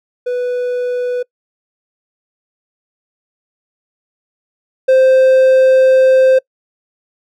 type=tone pair in turn; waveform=triangle; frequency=493.9 / 522.4 Hz; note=B4 / C5; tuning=0 / -3 cents; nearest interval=minor second; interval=97 cents; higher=second; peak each=-13 / -4 dBFS; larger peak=second; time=0.26-1.23 / 4.88-6.39 s; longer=second; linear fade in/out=10 ms; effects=noise-tail reverb RT60 0.1 s tail -25 dB re dry